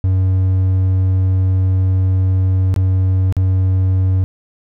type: tone with dropouts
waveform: triangle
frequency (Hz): 93.8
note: F#2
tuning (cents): +24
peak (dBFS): -9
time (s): 0.04-4.24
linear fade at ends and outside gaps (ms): 0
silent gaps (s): 2.741-2.762 / 3.325-3.367
effects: none